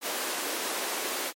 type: high-pass noise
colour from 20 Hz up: pink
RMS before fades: -32 dBFS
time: 0.01-1.33 s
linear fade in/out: 50 ms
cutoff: 320 Hz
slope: 24 dB/octave
effects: MP3 64 kbps